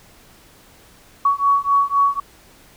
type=beating tone pair; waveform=sine; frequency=1121 / 1124.9 Hz; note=C#6 / C#6; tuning=+19 / +25 cents; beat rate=3.9 Hz; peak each=-17 dBFS; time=1.25-2.2 s; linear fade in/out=5 ms; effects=pink hiss -49 dBFS RMS until 2.76 s